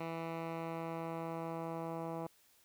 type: tone with low-pass filter sweep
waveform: 10% pulse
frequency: 164.81 Hz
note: E3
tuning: in tune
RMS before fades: -41 dBFS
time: 0-2.27 s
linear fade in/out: 5 ms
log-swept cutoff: 2400 to 1000 Hz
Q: 1
effects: white hiss -68 dBFS RMS until 2.64 s